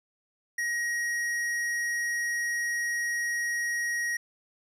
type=tone with tanh clipping; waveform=sine; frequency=1890 Hz; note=A#6; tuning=23 cents sharp; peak=-29 dBFS; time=0.58-4.17 s; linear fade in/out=5 ms; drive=13 dB; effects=none